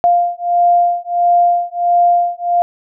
sine beating tone pair, 698.5 / 700 Hz, F5 / F5, 0 / +4 cents, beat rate 1.5 Hz, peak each -13 dBFS, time 0.04-2.62 s, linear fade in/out 0 ms, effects none

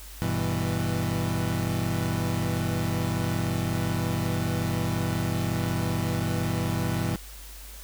30% pulse chord, E minor, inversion first, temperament equal, 98 / 123.47 / 164.81 Hz, G2 / B2 / E3, 0 / 0 / 0 cents, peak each -27 dBFS, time 0.22-7.16 s, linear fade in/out 0 ms, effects added 50 Hz sine -42 dBFS peak until 7.83 s + white hiss -46 dBFS RMS until 7.83 s

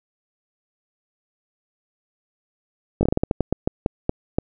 slowing click train, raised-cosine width 2 ms, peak -5 dBFS, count 14, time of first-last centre 3.01-4.385 s, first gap 20 ms, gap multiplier 1.25, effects none

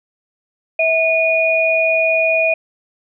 sine tone pair together, 650.2 / 2455 Hz, E5 / D#7, -24 / -24 cents, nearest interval octave + major seventh, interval 2300 cents, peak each -15 dBFS, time 0.79-2.54 s, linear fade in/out 5 ms, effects none

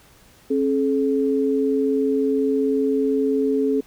sine tone pair together, 270 / 428.6 Hz, C#4 / A4, -45 / -45 cents, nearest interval minor sixth, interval 800 cents, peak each -20 dBFS, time 0.5-3.81 s, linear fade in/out 10 ms, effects pink hiss -52 dBFS RMS until 3.86 s

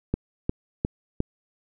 click train, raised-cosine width 3 ms, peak -10 dBFS, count 4, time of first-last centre 0.14-1.204 s, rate 2.82 Hz, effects none

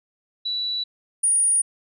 sine tone pair in turn, 3943 / 9575 Hz, B7 / D9, -4 / +32 cents, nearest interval octave + minor third, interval 1536 cents, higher second, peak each -23 / -15 dBFS, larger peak second, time 0.45-0.84 / 1.23-1.62 s, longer neither, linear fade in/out 10 ms, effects tanh soft clip ceiling -12 dBFS

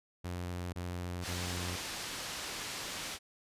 sawtooth tone bursts, 88.7 Hz, F2, 27 cents sharp, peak -33 dBFS, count 3, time 0.24-1.764 s, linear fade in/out 10 ms, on 490 ms, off 27 ms
white low-pass noise, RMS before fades -41 dBFS, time 1.21-3.19 s, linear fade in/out 50 ms, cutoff 6000 Hz, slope 12 dB/octave
effects resampled to 32000 Hz

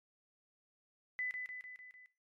sine tone with echo, 2002 Hz, B6, 23 cents sharp, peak -35 dBFS, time 1.19-1.31 s, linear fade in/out 0 ms, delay 150 ms, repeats 5, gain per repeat -4 dB, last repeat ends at 2.06 s, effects noise-tail reverb RT60 0.3 s tail -17 dB re dry + MP3 64 kbps

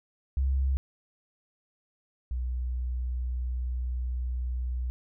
sine tone pair in turn, 66.8 / 61.91 Hz, C2 / B1, +36 / +5 cents, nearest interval minor second, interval 131 cents, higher first, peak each -23 / -28 dBFS, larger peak first, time 0.37-0.77 / 2.31-4.9 s, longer second, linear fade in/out 0 ms, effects none

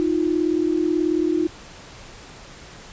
sine tone pair together, 313.5 / 351.9 Hz, D#4 / F4, +13 / +13 cents, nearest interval major second, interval 200 cents, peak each -20 / -21 dBFS, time 0-1.47 s, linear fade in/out 0 ms, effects pink hiss -42 dBFS RMS until 2.92 s + resampled to 16000 Hz

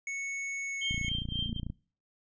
square tone with pitch glide, 2210 to 2197 Hz, C#7 to C#7, -6 to -16 cents, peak -34 dBFS, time 0.07-1.09 s, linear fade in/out 2 ms, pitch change -10 cents, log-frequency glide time 0.66-0.86 s
sine tone with tremolo, 3156 Hz, G7, 11 cents sharp, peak -29 dBFS, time 0.81-1.6 s, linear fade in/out 10 ms, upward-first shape triangle, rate 3.8 Hz, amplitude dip 100%
click train, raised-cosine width 5 ms, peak -24 dBFS, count 24, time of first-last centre 0.91-1.7 s, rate 29.1 Hz
sine tone with exponential growth, 226.5 Hz, A#3, 50 cents flat, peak -34 dBFS, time 1.28-1.53 s, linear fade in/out 2 ms, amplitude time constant 53 ms
effects noise-tail reverb RT60 0.4 s tail -22 dB re dry + resampled to 16000 Hz

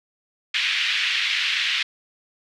white band-pass noise, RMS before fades -23 dBFS, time 0.54-1.83 s, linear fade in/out 5 ms, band 1900 to 3400 Hz, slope 24 dB/octave, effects none

